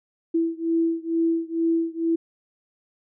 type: beating tone pair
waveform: sine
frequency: 329.6 / 331.8 Hz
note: E4 / E4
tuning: 0 / +11 cents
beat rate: 2.2 Hz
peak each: -23 / -24 dBFS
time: 0.34-2.16 s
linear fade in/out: 10 ms
effects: none